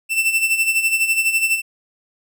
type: tone with tremolo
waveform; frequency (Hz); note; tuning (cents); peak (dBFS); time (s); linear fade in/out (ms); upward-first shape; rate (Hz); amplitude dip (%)
45% pulse; 2672; E7; +23; -13; 0.09-1.62; 50; sine; 12; 65
effects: none